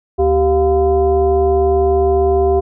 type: tone with frequency modulation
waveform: sine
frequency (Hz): 388.7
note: G4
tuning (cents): -15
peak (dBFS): -10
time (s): 0.18-2.61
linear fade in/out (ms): 20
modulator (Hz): 314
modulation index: 0.89
effects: none